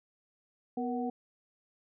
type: tone cluster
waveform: sine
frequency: 247.6 / 473.1 / 745 Hz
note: B3 / A#4 / F#5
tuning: +5 / +26 / +12 cents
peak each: -33 / -38 / -37 dBFS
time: 0.77-1.1 s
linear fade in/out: 5 ms
effects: none